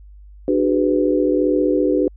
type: chord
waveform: sine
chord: G# half-diminished seventh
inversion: second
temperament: just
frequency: 299 / 373.8 / 415.3 / 498.4 Hz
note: D4 / F#4 / G#4 / B4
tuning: +31 / +18 / 0 / +16 cents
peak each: -18 / -19 / -24 / -20 dBFS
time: 0.48-2.08 s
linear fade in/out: 2 ms
effects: added 50 Hz sine -39 dBFS peak until 2.16 s